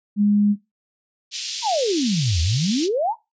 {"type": "tone", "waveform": "sine", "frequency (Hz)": 206, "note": "G#3", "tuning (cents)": -14, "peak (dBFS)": -14, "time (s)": [0.16, 0.56], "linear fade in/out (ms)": 50}
{"type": "band-pass noise", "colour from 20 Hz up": "white", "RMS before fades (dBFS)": -29, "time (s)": [1.31, 2.89], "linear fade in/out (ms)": 50, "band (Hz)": [3000, 6000], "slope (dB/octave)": 24}
{"type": "exponential two-way sweep", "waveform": "sine", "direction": "down then up", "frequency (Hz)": [987.8, 77.1, 987.8], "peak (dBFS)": -18, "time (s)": [1.62, 3.15], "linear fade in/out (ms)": 50, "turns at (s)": 2.41}
{"effects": ["noise-tail reverb RT60 0.2 s tail -17 dB re dry", "resampled to 16000 Hz"]}